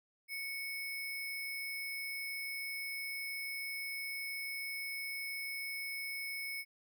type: tone with sample-and-hold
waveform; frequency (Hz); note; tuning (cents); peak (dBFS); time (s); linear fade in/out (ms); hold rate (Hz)
sine; 2217; C#7; 0; -38; 0.28-6.65; 50; 7350
effects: none